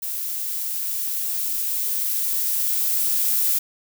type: noise with level ramp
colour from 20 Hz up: violet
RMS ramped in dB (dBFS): -28 to -20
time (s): 0.02-3.59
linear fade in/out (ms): 10
effects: none